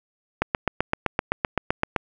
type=click train; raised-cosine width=0.5 ms; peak=-5 dBFS; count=13; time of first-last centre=0.42-1.962 s; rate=7.78 Hz; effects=none